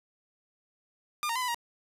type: tone with pitch steps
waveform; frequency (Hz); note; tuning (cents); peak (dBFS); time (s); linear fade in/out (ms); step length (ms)
sawtooth; 1206 / 926 / 1016 / 995 / 944; D6 / A#5 / B5 / B5 / A#5; +46 / -12 / +49 / +13 / +22; -25; 1.23-1.545; 0; 63
effects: resampled to 32000 Hz + 9-bit